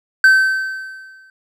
triangle tone with exponential decay, 1543 Hz, G6, 28 cents flat, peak -3 dBFS, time 0.24-1.3 s, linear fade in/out 2 ms, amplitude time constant 230 ms, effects none

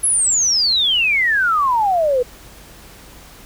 sine exponential sweep, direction down, 11170 to 478.3 Hz, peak -13 dBFS, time 0.03-2.23 s, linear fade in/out 10 ms, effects added 50 Hz sine -46 dBFS peak until 3.45 s + pink hiss -42 dBFS RMS until 3.45 s

